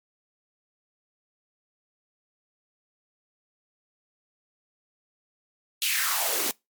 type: noise with high-pass filter sweep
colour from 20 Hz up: white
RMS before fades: -26 dBFS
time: 5.82-6.51 s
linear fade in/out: 0 ms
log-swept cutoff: 3200 to 260 Hz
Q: 3.7
effects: noise-tail reverb RT60 0.2 s tail -24 dB re dry + MP3 96 kbps